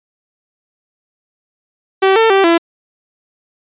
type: tone with pitch steps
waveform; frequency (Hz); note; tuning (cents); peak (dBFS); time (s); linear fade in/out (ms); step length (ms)
sawtooth; 384.6 / 448.9 / 389.1 / 336.4; G4 / A4 / G4 / E4; -33 / +35 / -13 / +35; -4; 2.02-2.58; 10; 140
effects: resampled to 8000 Hz